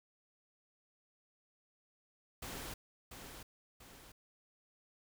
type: noise with echo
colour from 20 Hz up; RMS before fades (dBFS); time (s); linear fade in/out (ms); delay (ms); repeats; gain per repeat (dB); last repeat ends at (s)
pink; -45; 2.42-2.74; 5; 690; 2; -6; 4.12
effects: none